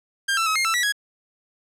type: tone with pitch steps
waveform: sawtooth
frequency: 1598 / 1335 / 1280 / 2128 / 1328 / 1944 / 1664 Hz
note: G6 / E6 / D#6 / C7 / E6 / B6 / G#6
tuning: +33 / +22 / +49 / +29 / +12 / -28 / +3 cents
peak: -16 dBFS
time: 0.28-0.924 s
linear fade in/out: 10 ms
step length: 92 ms
effects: low-pass 11000 Hz 12 dB/octave